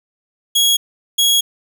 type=tone pair in turn; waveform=sawtooth; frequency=3319 / 3319 Hz; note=G#7 / G#7; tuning=-2 / -2 cents; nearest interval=unison; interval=0 cents; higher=neither; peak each=-8 dBFS; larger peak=neither; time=0.55-0.77 / 1.18-1.41 s; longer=second; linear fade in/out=10 ms; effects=none